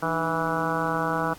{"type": "harmonic tone with a mistuned harmonic", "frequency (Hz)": 163.8, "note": "E3", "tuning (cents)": -11, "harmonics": [1, 2, 3, 4, 5, 6, 7, 8, 9], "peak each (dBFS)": [-32, -32, -32, -32, -32, -32, -32, -32, -32], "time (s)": [0.02, 1.34], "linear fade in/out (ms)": 10, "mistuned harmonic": 2, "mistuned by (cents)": -97, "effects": ["pink hiss -48 dBFS RMS until 1.38 s", "AAC 64 kbps"]}